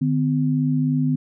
sine tone pair together, 151.23 / 254.6 Hz, D#3 / C4, -49 / -47 cents, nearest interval major sixth, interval 902 cents, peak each -20 dBFS, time 0.01-1.16 s, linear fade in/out 10 ms, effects none

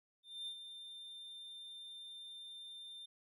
triangle tone with ADSR envelope, 3595 Hz, A7, 36 cents sharp, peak -39 dBFS, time 0.23-3.06 s, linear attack 240 ms, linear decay 80 ms, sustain -8 dB, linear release 8 ms, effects resampled to 32000 Hz

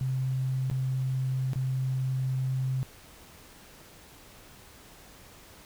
sine tone with dropouts, 130.81 Hz, C3, in tune, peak -26 dBFS, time 0.01-2.83 s, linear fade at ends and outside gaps 0 ms, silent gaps 0.7-0.713 / 1.533-1.558 s, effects pink hiss -52 dBFS RMS until 5.65 s

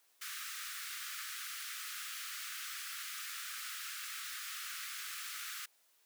pink high-pass noise, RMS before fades -44 dBFS, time 0.21-5.66 s, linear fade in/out 10 ms, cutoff 1200 Hz, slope 96 dB/octave, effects white hiss -71 dBFS RMS until 6.05 s + high-pass 400 Hz 12 dB/octave

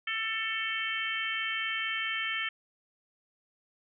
harmonic tone, 444.5 Hz, A4, 18 cents sharp, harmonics 3 / 4 / 5 / 6 / 7, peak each -39 / -35 / -35 / -39 / -36 dBFS, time 0.07-2.49 s, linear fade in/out 5 ms, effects none

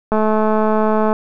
click train, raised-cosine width 1 ms, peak -4 dBFS, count 219, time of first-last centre 0.12-1.129 s, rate 216 Hz, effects none

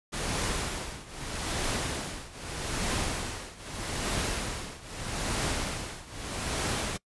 pink noise with tremolo, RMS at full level -29 dBFS, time 0.12-6.98 s, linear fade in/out 20 ms, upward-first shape triangle, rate 0.8 Hz, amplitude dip 90%, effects noise-tail reverb RT60 0.1 s tail -24 dB re dry + resampled to 24000 Hz

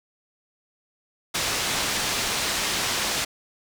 white low-pass noise, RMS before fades -26 dBFS, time 1.34-3.25 s, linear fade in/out 10 ms, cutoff 6000 Hz, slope 12 dB/octave, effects none

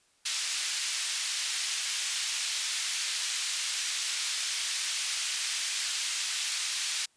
white band-pass noise, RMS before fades -32 dBFS, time 0.25-7.06 s, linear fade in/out 10 ms, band 2200 to 6700 Hz, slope 12 dB/octave, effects white hiss -67 dBFS RMS until 7.16 s + resampled to 22050 Hz

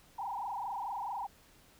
sine tone with frequency modulation, 880 Hz, A5, in tune, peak -35 dBFS, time 0.18-1.27 s, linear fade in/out 10 ms, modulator 24.6 Hz, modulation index 4.2, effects pink hiss -62 dBFS RMS until 1.79 s

